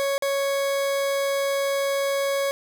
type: tone with dropouts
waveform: 40% pulse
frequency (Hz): 554.4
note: C#5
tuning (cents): 0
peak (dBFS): -21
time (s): 0-2.51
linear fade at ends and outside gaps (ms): 0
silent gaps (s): 0.18-0.223
effects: none